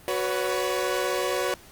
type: chord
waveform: sawtooth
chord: F# suspended fourth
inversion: none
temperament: equal with one note detuned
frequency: 370 / 493.9 / 562.4 Hz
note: F#4 / B4 / C#5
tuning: 0 / 0 / +25 cents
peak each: -25 dBFS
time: 0.08-1.54 s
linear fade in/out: 0 ms
effects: pink hiss -50 dBFS RMS until 1.71 s + Opus 32 kbps